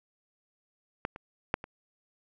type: clicks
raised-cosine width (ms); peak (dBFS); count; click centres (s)
0.5; -15 / -27 / -10 / -26; 4; 1.051 / 1.161 / 1.541 / 1.641
effects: none